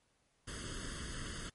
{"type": "noise with comb filter", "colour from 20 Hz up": "pink", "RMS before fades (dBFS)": -43, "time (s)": [0.47, 1.5], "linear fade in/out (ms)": 10, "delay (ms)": 0.62, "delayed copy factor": 0.9, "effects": ["pink hiss -75 dBFS RMS until 1.54 s", "MP3 48 kbps"]}